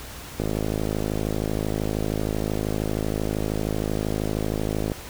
click train, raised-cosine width 2 ms, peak -12 dBFS, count 240, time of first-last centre 0.4-4.918 s, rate 52.9 Hz, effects added 60 Hz sine -46 dBFS peak until 5.09 s + pink hiss -39 dBFS RMS until 5.09 s

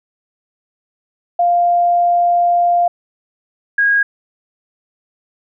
sine tone pair in turn, 698.5 / 1638.9 Hz, F5 / G#6, 0 / -23 cents, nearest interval octave + minor third, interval 1477 cents, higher second, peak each -10 dBFS, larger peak neither, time 1.39-2.88 / 3.78-4.03 s, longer first, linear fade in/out 5 ms, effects none

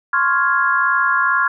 sine chord, Db major seventh, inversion third, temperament equal, 1046.5 / 1108.7 / 1396.9 / 1661.2 Hz, C6 / Db6 / F6 / Ab6, 0 / 0 / 0 / 0 cents, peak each -20 / -21 / -17 / -19 dBFS, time 0.13-1.48 s, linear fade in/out 5 ms, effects none

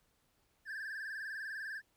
triangle tone with vibrato, 1661.2 Hz, G#6, in tune, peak -38 dBFS, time 0.65-1.82 s, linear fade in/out 50 ms, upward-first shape sine, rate 20 Hz, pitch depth 120 cents each way, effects pink hiss -75 dBFS RMS until 1.96 s

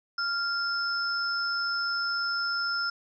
sine tone pair together, 1393 / 5243 Hz, F6 / E8, -5 / -10 cents, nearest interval octave + major seventh, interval 2295 cents, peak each -28 / -31 dBFS, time 0.18-2.9 s, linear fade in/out 5 ms, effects none

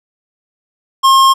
sine tone with hard clipping, 1071 Hz, C6, 40 cents sharp, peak -7 dBFS, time 1.03-1.34 s, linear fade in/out 20 ms, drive 15 dB, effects none

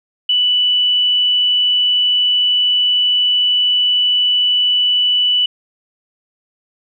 sine tone, 2969 Hz, F#7, 5 cents sharp, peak -11 dBFS, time 0.29-5.46 s, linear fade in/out 5 ms, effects none

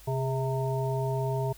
harmonic tone with a mistuned harmonic, 130.81 Hz, C3, in tune, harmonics 1 / 3 / 5 / 7, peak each -28 / -33 / -35 / -36 dBFS, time 0.07-1.53 s, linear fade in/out 10 ms, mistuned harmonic 3, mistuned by +70 cents, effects added 50 Hz sine -51 dBFS peak until 1.57 s + white hiss -54 dBFS RMS until 1.57 s

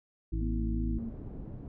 harmonic tone, 54 Hz, A1, 32 cents flat, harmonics 1 / 2 / 3 / 5 / 6, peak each -30 / -38 / -40 / -47 / -39 dBFS, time 0.32-0.99 s, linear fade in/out 10 ms
sine tone with vibrato, 234.7 Hz, A#3, 12 cents sharp, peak -35 dBFS, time 0.41-1.1 s, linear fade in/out 2 ms, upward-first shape square, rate 2.9 Hz, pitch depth 39 cents each way
pink low-pass noise, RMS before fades -42 dBFS, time 0.98-1.68 s, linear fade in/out 2 ms, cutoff 320 Hz, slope 12 dB/octave
effects none

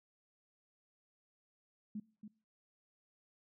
sine tone with echo, 211.4 Hz, G#3, 31 cents sharp, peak -39 dBFS, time 1.95-2 s, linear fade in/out 5 ms, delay 280 ms, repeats 1, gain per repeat -8 dB, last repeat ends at 2.28 s, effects noise-tail reverb RT60 0.5 s tail -24 dB re dry

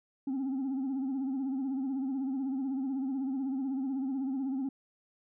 sine tone with vibrato, 267.2 Hz, C4, 36 cents sharp, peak -28 dBFS, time 0.27-4.69 s, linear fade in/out 5 ms, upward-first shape sine, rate 16 Hz, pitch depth 78 cents each way, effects tanh soft clip ceiling -29 dBFS

